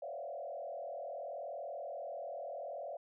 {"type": "tone with frequency modulation", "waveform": "sine", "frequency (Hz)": 622, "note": "D#5", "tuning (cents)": -1, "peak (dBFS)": -40, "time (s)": [0.02, 2.97], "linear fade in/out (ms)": 5, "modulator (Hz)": 40.7, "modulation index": 2.2, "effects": []}